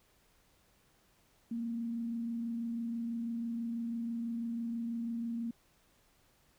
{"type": "tone with frequency modulation", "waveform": "sine", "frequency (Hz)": 232.2, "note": "A#3", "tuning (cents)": -7, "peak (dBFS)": -34, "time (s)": [1.51, 5.51], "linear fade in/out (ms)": 5, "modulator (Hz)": 26.1, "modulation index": 0.21, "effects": ["pink hiss -69 dBFS RMS until 6.58 s"]}